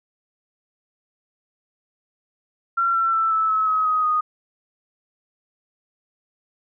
sine tone with pitch steps, 1366 / 1347.2 / 1328.6 / 1310.4 / 1292.3 / 1274.5 / 1257 / 1239.7 Hz, F6 / E6 / E6 / E6 / E6 / D#6 / D#6 / D#6, -39 / +37 / +13 / -11 / -35 / +41 / +17 / -7 cents, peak -17 dBFS, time 2.77-4.21 s, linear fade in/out 10 ms, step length 180 ms, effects none

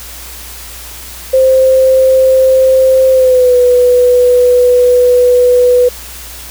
sine tone with pitch glide, 523.3 to 493.9 Hz, C5 to B4, 0 to 0 cents, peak -4 dBFS, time 1.33-5.89 s, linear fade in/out 10 ms, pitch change -100 cents, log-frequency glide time 3.11-3.56 s, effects added 60 Hz sine -32 dBFS peak until 6.5 s + white hiss -29 dBFS RMS until 6.5 s

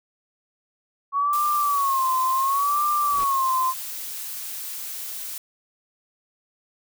sine tone with vibrato, 1108.7 Hz, C#6, in tune, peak -19 dBFS, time 1.12-3.74 s, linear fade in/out 50 ms, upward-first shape sine, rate 0.7 Hz, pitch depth 120 cents each way
blue noise, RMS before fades -33 dBFS, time 1.33-5.38 s, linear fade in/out 2 ms
pink noise with exponential growth, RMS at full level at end -34 dBFS, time 2.95-3.24 s, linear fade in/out 1 ms, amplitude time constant 63 ms
effects none

